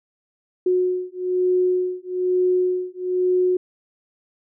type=beating tone pair; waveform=sine; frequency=364.3 / 365.4 Hz; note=F#4 / F#4; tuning=-27 / -22 cents; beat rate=1.1 Hz; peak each=-21 dBFS; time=0.66-3.57 s; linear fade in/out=5 ms; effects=none